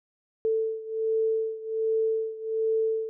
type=beating tone pair; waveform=sine; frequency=443.1 / 444.4 Hz; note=A4 / A4; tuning=+12 / +17 cents; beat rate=1.3 Hz; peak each=-26 / -29 dBFS; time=0.45-3.09 s; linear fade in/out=0 ms; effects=none